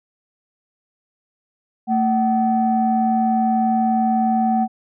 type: tone pair together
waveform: sine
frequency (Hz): 224.8 / 756.1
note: A3 / F#5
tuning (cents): +37 / +37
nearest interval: octave + major sixth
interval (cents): 2100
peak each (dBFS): -17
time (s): 1.87-4.68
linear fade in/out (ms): 50
effects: tanh soft clip ceiling -8 dBFS